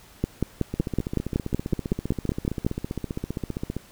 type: two click trains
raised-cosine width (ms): 3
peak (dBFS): -15 / -9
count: 47 / 14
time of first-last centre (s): 0.74-3.766 / 0.24-2.665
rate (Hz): 15.2 / 5.36
effects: pink hiss -51 dBFS RMS until 3.91 s